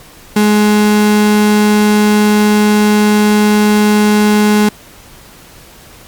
35% pulse tone, 210 Hz, G#3, 19 cents sharp, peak -5 dBFS, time 0.36-4.69 s, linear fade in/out 5 ms, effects pink hiss -38 dBFS RMS until 6.07 s + MP3 96 kbps

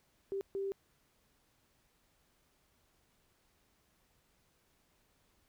sine tone bursts at uneven times, 392 Hz, G4, in tune, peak -34 dBFS, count 2, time 0.32-0.41 / 0.55-0.72 s, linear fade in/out 0 ms, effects pink hiss -73 dBFS RMS until 5.48 s

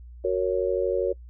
sine chord, F# major, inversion none, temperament just, 370 / 462.5 / 555 Hz, F#4 / A#4 / C#5, 0 / -14 / +2 cents, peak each -26 dBFS, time 0.24-1.13 s, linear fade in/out 10 ms, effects noise-tail reverb RT60 0.1 s tail -23 dB re dry + added 60 Hz sine -41 dBFS peak until 1.29 s

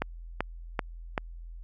click train, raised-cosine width 0.5 ms, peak -12 dBFS, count 4, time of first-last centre 0.02-1.178 s, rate 2.59 Hz, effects added 42 Hz sine -40 dBFS peak until 1.63 s

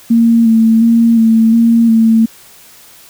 sine tone with vibrato, 227.8 Hz, A#3, 40 cents flat, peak -5 dBFS, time 0.1-2.26 s, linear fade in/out 10 ms, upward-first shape square, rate 1.4 Hz, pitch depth 23 cents each way, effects white hiss -40 dBFS RMS until 3.09 s

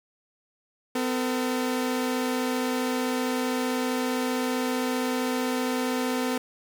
sawtooth tone pair together, 254.1 / 452.8 Hz, B3 / A4, +49 / +50 cents, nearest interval minor seventh, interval 1001 cents, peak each -22 / -27 dBFS, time 0.95-6.38 s, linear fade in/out 5 ms, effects none

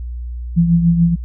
sine tone with tremolo, 169.3 Hz, E3, 46 cents sharp, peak -7 dBFS, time 0.56-1.16 s, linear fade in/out 20 ms, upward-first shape triangle, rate 6.9 Hz, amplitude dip 60%, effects added 60 Hz sine -23 dBFS peak until 1.24 s

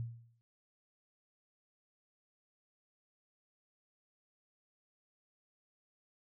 sine tone with exponential decay, 116.54 Hz, A#2, in tune, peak -34 dBFS, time 0-0.41 s, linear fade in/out 0 ms, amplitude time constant 87 ms, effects none

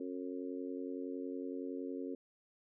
harmonic tone, 90.8 Hz, F#2, 32 cents flat, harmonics 3 / 4 / 5 / 6, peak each -41 / -45 / -45 / -52 dBFS, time 0-2.15 s, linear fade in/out 5 ms, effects none

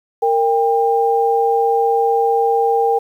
sine tone pair together, 461.7 / 797 Hz, A#4 / G5, -17 / +28 cents, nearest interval major sixth, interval 945 cents, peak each -15 dBFS, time 0.22-2.99 s, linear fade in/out 10 ms, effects 8-bit

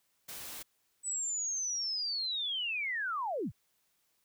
white noise, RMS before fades -44 dBFS, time 0.28-0.63 s, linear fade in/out 10 ms
sine linear sweep, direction down, 8030 to 56 Hz, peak -32 dBFS, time 1.03-3.52 s, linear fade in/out 50 ms
effects white hiss -75 dBFS RMS until 4.24 s

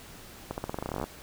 accelerating click train, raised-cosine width 1 ms, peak -18 dBFS, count 17, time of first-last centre 0.51-1.04 s, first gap 69 ms, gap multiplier 0.89, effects pink hiss -48 dBFS RMS until 1.22 s

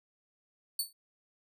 15% pulse tone with exponential decay, 4474 Hz, C#8, 15 cents sharp, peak -20 dBFS, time 0.79-0.93 s, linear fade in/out 5 ms, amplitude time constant 29 ms, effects none

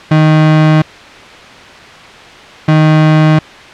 35% pulse tone pair in turn, 155.56 / 155.56 Hz, D#3 / D#3, 0 / 0 cents, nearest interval unison, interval 0 cents, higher neither, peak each -3 dBFS, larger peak neither, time 0.11-0.82 / 2.68-3.39 s, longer neither, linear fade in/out 5 ms, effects white hiss -32 dBFS RMS until 3.73 s + low-pass 3000 Hz 12 dB/octave

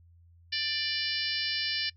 harmonic tone, 590 Hz, D5, 8 cents sharp, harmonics 3 / 4 / 5 / 6 / 7 / 8 / 9, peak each -37 / -38 / -35 / -40 / -36 / -35 / -36 dBFS, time 0.52-1.9 s, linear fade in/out 10 ms, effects noise-tail reverb RT60 0.1 s tail -22 dB re dry + added 85 Hz sine -55 dBFS peak until 1.96 s

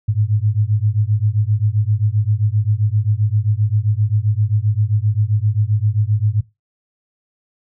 sine beating tone pair, 102.2 / 109.8 Hz, G#2 / A2, -27 / -3 cents, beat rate 7.6 Hz, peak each -17 / -17 dBFS, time 0.08-6.41 s, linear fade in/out 10 ms, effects noise-tail reverb RT60 0.2 s tail -18 dB re dry

